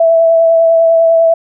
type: tone with vibrato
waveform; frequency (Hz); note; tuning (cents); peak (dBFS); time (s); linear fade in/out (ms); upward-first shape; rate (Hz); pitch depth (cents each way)
sine; 660; E5; +2; -5; 0-1.34; 5; triangle; 10; 18
effects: none